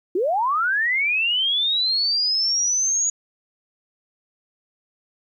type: linear sweep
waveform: sine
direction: up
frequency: 329.6 to 6790 Hz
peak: -18 dBFS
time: 0.15-3.1 s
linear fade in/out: 5 ms
effects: 10-bit

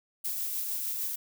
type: noise with tremolo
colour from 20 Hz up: violet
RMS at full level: -32 dBFS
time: 0.24-1.16 s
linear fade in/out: 10 ms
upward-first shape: sine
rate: 6.6 Hz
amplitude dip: 25%
effects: none

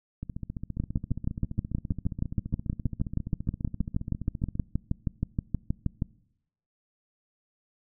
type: two click trains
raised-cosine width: 5 ms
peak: -14 / -22 dBFS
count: 34 / 65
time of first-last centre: 0.8-6.022 / 0.23-4.554 s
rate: 6.32 / 14.8 Hz
effects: noise-tail reverb RT60 0.8 s tail -23 dB re dry

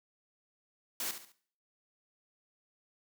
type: noise with echo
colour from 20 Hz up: white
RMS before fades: -36 dBFS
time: 1-1.11 s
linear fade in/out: 2 ms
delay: 70 ms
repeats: 3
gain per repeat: -9 dB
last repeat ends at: 1.32 s
effects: noise-tail reverb RT60 0.5 s tail -17 dB re dry + high-pass 200 Hz 12 dB/octave

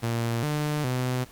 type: tone with pitch steps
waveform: sawtooth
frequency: 116.6 / 149.7 / 126.6 Hz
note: A#2 / D3 / B2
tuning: +1 / +33 / +43 cents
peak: -21 dBFS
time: 0.02-1.25 s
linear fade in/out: 20 ms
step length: 410 ms
effects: pink hiss -51 dBFS RMS until 1.31 s + Opus 48 kbps

